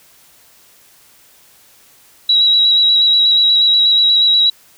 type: tone with vibrato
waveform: sine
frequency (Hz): 3879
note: B7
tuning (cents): -32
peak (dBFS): -8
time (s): 2.29-4.5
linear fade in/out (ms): 5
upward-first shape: square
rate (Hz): 8.3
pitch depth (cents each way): 16
effects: white hiss -48 dBFS RMS until 4.77 s